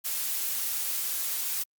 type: noise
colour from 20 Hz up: blue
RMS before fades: -30 dBFS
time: 0.04-1.64 s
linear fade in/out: 20 ms
effects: Opus 48 kbps